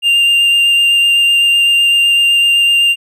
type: tone with vibrato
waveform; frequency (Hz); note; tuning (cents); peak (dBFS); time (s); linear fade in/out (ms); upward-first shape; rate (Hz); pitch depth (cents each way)
triangle; 2794; F7; 0; -6; 0.02-2.96; 50; sine; 7.9; 9
effects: none